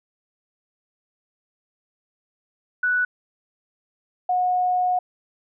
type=tone pair in turn; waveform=sine; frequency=1480 / 727.3 Hz; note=F#6 / F#5; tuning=0 / -30 cents; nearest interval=octave; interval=1230 cents; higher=first; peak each=-18 dBFS; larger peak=neither; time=2.83-3.05 / 4.29-4.99 s; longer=second; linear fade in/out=5 ms; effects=none